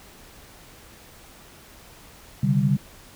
sine chord, C suspended second, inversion none, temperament equal with one note detuned, 133.48 / 146.83 / 196 Hz, C3 / D3 / G3, +35 / 0 / 0 cents, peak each -22 dBFS, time 2.43-2.77 s, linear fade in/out 5 ms, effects pink hiss -48 dBFS RMS until 3.15 s

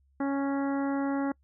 harmonic tone, 277.2 Hz, C#4, in tune, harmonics 1 / 2 / 3 / 4 / 5 / 6 / 7, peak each -27 / -36 / -37 / -42 / -42 / -46 / -48 dBFS, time 0.2-1.32 s, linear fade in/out 5 ms, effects noise-tail reverb RT60 0.1 s tail -25 dB re dry + added 68 Hz sine -63 dBFS peak until 1.43 s

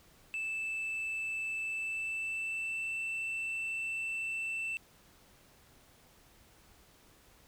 sine tone with pitch glide, 2637 to 2666 Hz, E7 to E7, 0 to +19 cents, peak -31 dBFS, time 0.34-4.77 s, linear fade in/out 0 ms, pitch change +19 cents, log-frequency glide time 1.63-2.99 s, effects tanh soft clip ceiling -33 dBFS + pink hiss -62 dBFS RMS until 7.47 s

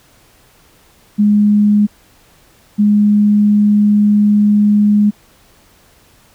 sine tone pair in turn, 207.7 / 207.7 Hz, G#3 / G#3, 0 / 0 cents, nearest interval unison, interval 0 cents, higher neither, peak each -7 dBFS, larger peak neither, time 1.18-1.87 / 2.78-5.11 s, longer second, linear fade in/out 20 ms, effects pink hiss -49 dBFS RMS until 6.34 s

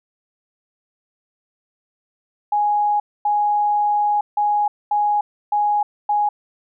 sine tone bursts at uneven times, 830.6 Hz, G#5, in tune, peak -15 dBFS, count 6, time 2.52-3 / 3.25-4.21 / 4.37-4.68 / 4.91-5.21 / 5.52-5.83 / 6.09-6.29 s, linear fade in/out 5 ms, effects none

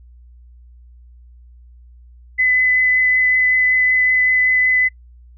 sine tone with vibrato, 2013 Hz, B6, 33 cents sharp, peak -12 dBFS, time 2.38-4.89 s, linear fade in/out 20 ms, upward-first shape triangle, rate 5.3 Hz, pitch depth 10 cents each way, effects noise-tail reverb RT60 0.1 s tail -23 dB re dry + added 60 Hz sine -41 dBFS peak until 5.37 s

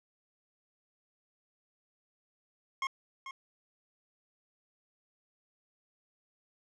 25% pulse tone with echo, 1077 Hz, C6, 50 cents sharp, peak -27 dBFS, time 2.82-2.87 s, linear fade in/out 2 ms, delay 440 ms, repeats 1, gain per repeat -10 dB, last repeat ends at 3.31 s, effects low-pass 5000 Hz 12 dB/octave

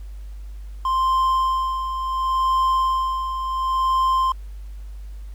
triangle tone with tremolo, 1047 Hz, C6, 1 cent sharp, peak -14 dBFS, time 0.85-4.32 s, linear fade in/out 2 ms, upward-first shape sine, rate 0.7 Hz, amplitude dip 60%, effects added 50 Hz sine -32 dBFS peak until 5.34 s + pink hiss -57 dBFS RMS until 5.34 s

